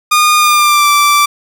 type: tone with pitch glide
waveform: sawtooth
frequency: 1220 to 1169 Hz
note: D#6 to D6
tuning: -34 to -8 cents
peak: -3 dBFS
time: 0.11-1.26 s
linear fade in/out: 10 ms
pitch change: -74 cents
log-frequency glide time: 0.37-0.89 s
effects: none